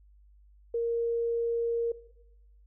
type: tone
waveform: sine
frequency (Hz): 466.2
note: A#4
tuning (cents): 0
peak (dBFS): -26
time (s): 0.74-1.92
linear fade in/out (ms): 5
effects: noise-tail reverb RT60 0.9 s tail -18 dB re dry + added 50 Hz sine -55 dBFS peak until 2.66 s